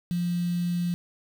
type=tone with quantisation; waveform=sine; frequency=174.61 Hz; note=F3; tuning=in tune; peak=-24 dBFS; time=0.11-0.94 s; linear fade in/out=0 ms; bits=7; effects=none